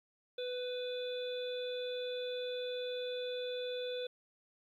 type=harmonic tone; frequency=497.9 Hz; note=B4; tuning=14 cents sharp; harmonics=1 / 3 / 5 / 7 / 8; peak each=-37 / -52 / -53 / -45 / -54 dBFS; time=0.38-4.07 s; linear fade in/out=5 ms; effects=12-bit